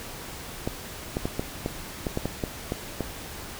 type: clicks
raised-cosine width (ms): 2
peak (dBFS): -13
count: 11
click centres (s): 0.675 / 1.169 / 1.255 / 1.395 / 1.661 / 2.068 / 2.174 / 2.256 / 2.438 / 2.721 / 3.007
effects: pink hiss -39 dBFS RMS until 3.59 s